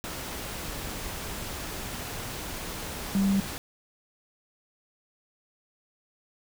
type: tone in noise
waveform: sine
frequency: 196 Hz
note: G3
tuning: in tune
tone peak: -21 dBFS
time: 3.15-3.4 s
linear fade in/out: 0 ms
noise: pink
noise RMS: -36 dBFS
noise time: 0.04-3.58 s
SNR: +12 dB
effects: none